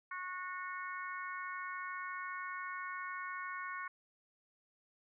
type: harmonic tone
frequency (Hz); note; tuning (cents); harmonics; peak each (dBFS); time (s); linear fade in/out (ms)
365.8; F#4; -20; 3 / 4 / 5 / 6; -43 / -45 / -47 / -49; 0.11-3.88; 5
effects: none